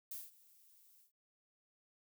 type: noise with ADSR envelope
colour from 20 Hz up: violet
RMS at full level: -44 dBFS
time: 0.11-1.12 s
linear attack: 5 ms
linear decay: 190 ms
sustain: -22 dB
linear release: 110 ms
effects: none